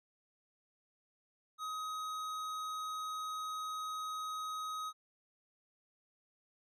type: tone with tanh clipping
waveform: sine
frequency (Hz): 1262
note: D#6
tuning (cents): +24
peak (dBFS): -40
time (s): 1.58-4.93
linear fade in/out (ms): 50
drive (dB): 15
effects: none